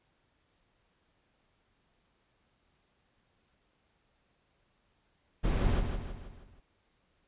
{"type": "noise with echo", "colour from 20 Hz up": "brown", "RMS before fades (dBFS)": -28, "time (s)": [5.43, 5.81], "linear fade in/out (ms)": 20, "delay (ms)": 160, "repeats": 5, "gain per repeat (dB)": -6, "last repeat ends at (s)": 6.61, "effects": ["pink hiss -73 dBFS RMS until 7.27 s", "resampled to 8000 Hz"]}